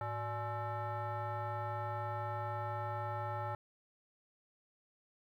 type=tone with frequency modulation; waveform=sine; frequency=370 Hz; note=F#4; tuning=in tune; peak=-35 dBFS; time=0.01-3.55 s; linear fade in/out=2 ms; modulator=478 Hz; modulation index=2.1; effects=tanh soft clip ceiling -32 dBFS + 12-bit